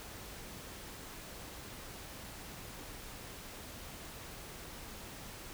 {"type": "silence", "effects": ["pink hiss -48 dBFS RMS until 5.53 s"]}